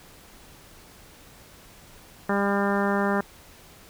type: harmonic tone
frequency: 200 Hz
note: G3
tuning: 35 cents sharp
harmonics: 1 / 2 / 3 / 4 / 5 / 6 / 7 / 8 / 9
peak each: -25 / -28 / -30 / -31 / -32 / -33 / -33 / -34 / -35 dBFS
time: 2.29-3.21 s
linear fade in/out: 5 ms
effects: pink hiss -50 dBFS RMS until 3.89 s